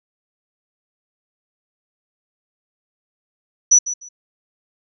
sine tone with echo, 5920 Hz, F#8, in tune, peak -7 dBFS, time 3.71-3.79 s, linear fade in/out 10 ms, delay 150 ms, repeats 2, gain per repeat -14 dB, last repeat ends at 4.09 s, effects none

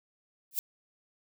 violet noise with exponential growth, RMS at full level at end -25 dBFS, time 0.51-0.59 s, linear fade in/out 1 ms, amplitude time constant 16 ms, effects none

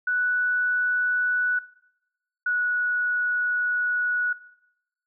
sine tone pair in turn, 1480 / 1466.4 Hz, F#6 / F#6, 0 / -16 cents, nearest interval unison, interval 16 cents, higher first, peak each -21 dBFS, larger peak neither, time 0.07-1.59 / 2.46-4.33 s, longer second, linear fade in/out 5 ms, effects noise-tail reverb RT60 0.9 s tail -20 dB re dry

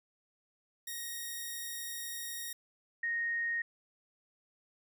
5% pulse / sine tone pair in turn, 1872 / 1861.9 Hz, A#6 / A#6, +7 / -3 cents, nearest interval unison, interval 10 cents, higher first, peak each -28 / -31 dBFS, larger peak first, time 0.87-2.53 / 3.03-3.62 s, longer first, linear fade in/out 5 ms, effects none

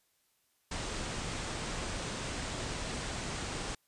pink low-pass noise, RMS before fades -38 dBFS, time 0.71-3.75 s, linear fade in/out 5 ms, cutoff 9100 Hz, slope 96 dB/octave, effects white hiss -74 dBFS RMS until 3.87 s + resampled to 32000 Hz

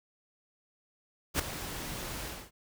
pink noise with ADSR envelope, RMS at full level -26 dBFS, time 1.34-2.51 s, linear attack 54 ms, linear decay 4 ms, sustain -13 dB, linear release 240 ms, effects none

